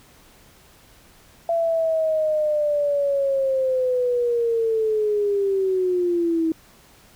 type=linear sweep; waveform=sine; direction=down; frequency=675 to 320 Hz; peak=-18 dBFS; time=1.49-6.52 s; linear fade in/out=2 ms; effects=pink hiss -52 dBFS RMS until 7.15 s